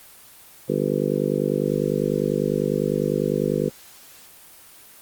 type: harmonic tone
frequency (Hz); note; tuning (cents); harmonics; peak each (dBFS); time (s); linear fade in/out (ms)
50; G1; +35; 3 / 4 / 5 / 6 / 7 / 8 / 9 / 10; -28 / -28 / -29 / -32 / -28 / -27 / -27 / -28; 0.68-3.7; 20
effects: white hiss -47 dBFS RMS until 5.01 s + Opus 24 kbps